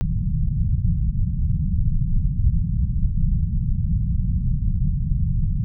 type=low-pass noise; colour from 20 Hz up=pink; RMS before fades=-20 dBFS; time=0.01-5.64 s; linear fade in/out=0 ms; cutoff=180 Hz; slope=48 dB/octave; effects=none

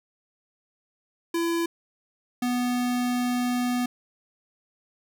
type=tone pair in turn; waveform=square; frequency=336.6 / 246.3 Hz; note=E4 / B3; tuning=+36 / -5 cents; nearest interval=perfect fourth; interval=541 cents; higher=first; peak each=-24 dBFS; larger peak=neither; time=1.34-1.66 / 2.42-3.86 s; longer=second; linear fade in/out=5 ms; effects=none

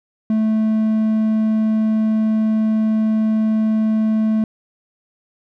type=tone; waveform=triangle; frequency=218.4 Hz; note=A3; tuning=13 cents flat; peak=-12 dBFS; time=0.3-4.44 s; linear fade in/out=2 ms; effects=none

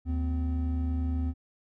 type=tone pair together; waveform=triangle; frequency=76 / 256.3 Hz; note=D#2 / C4; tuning=-40 / -36 cents; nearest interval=octave + major sixth; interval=2104 cents; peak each=-25 / -32 dBFS; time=0.05-1.34 s; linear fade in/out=50 ms; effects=none

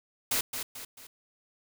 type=noise with echo; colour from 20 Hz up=white; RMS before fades=-28 dBFS; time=0.31-0.41 s; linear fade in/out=5 ms; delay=220 ms; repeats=3; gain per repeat=-7 dB; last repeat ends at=1.07 s; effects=none

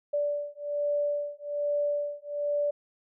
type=beating tone pair; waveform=sine; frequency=582 / 583.2 Hz; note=D5 / D5; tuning=-16 / -12 cents; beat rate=1.2 Hz; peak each=-30 dBFS; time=0.13-2.71 s; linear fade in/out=10 ms; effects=none

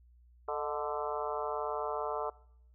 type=harmonic tone with a mistuned harmonic; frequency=146.83 Hz; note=D3; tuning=in tune; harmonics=3 / 4 / 5 / 6 / 7 / 8 / 9; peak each=-38 / -39 / -40 / -41 / -41 / -42 / -43 dBFS; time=0.48-2.3 s; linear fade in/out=5 ms; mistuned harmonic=4; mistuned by=+64 cents; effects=noise-tail reverb RT60 0.7 s tail -23 dB re dry + added 60 Hz sine -58 dBFS peak until 2.74 s

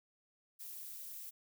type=noise with amplitude modulation; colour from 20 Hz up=violet; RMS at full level=-44 dBFS; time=0.59-1.31 s; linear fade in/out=20 ms; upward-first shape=sine; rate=265 Hz; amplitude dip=80%; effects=none

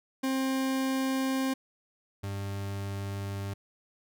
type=tone pair in turn; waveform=40% pulse; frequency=265 / 99.26 Hz; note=C4 / G2; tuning=+22 / +22 cents; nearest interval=octave + perfect fourth; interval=1700 cents; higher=first; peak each=-26 / -32 dBFS; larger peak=first; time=0.23-1.54 / 2.23-3.54 s; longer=neither; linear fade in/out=10 ms; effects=none

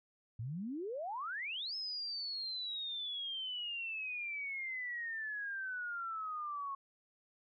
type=exponential two-way sweep; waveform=sine; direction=up then down; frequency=105 to 5210 to 1092 Hz; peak=-38 dBFS; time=0.39-6.75 s; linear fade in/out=5 ms; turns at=1.75 s; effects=none

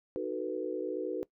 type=chord; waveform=sine; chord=B dominant seventh; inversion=first; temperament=just; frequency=308.7 / 370.4 / 444.5 / 493.9 Hz; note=D#4 / F#4 / A4 / B4; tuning=-14 / +2 / +18 / 0 cents; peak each=-39 / -36 / -38 / -37 dBFS; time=0.16-1.23 s; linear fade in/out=0 ms; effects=noise-tail reverb RT60 0.1 s tail -20 dB re dry

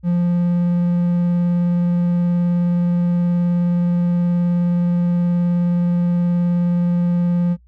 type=tone with vibrato; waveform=triangle; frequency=174.61 Hz; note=F3; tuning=in tune; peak=-12 dBFS; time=0.03-7.57 s; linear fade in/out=50 ms; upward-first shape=triangle; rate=19 Hz; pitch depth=10 cents each way; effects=noise-tail reverb RT60 0.1 s tail -24 dB re dry + added 60 Hz sine -47 dBFS peak until 7.67 s

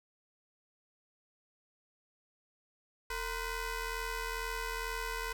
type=ring-modulated tone; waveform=15% pulse; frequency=493.9 Hz; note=B4; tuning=in tune; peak=-26 dBFS; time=3.1-5.33 s; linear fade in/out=5 ms; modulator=535 Hz; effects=none

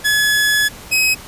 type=tone pair in turn; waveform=sawtooth; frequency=1701 / 2543 Hz; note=G#6 / D#7; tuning=+41 / +37 cents; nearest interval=perfect fifth; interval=696 cents; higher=second; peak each=-9 dBFS; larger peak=neither; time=0.04-0.69 / 0.91-1.15 s; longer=first; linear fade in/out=20 ms; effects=pink hiss -36 dBFS RMS until 1.27 s + resampled to 32000 Hz

